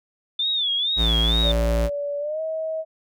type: tone with vibrato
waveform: sine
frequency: 3520 Hz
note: A7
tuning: in tune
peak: -20 dBFS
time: 0.39-1.52 s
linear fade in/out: 5 ms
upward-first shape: sine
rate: 2.2 Hz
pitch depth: 130 cents each way
type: tone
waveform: square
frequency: 56.8 Hz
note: A#1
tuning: 44 cents flat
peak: -20 dBFS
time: 0.96-1.9 s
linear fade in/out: 50 ms
type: tone with pitch glide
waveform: sine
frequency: 575 to 638 Hz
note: D5 to D#5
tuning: -37 to +43 cents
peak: -24 dBFS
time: 1.42-2.85 s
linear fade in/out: 50 ms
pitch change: +180 cents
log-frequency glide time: 2.19-2.41 s
effects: none